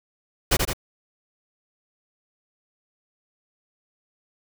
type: noise with echo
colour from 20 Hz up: pink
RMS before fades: -18 dBFS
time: 0.51-0.57 s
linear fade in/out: 10 ms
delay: 82 ms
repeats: 2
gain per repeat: -4 dB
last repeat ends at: 0.734 s
effects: none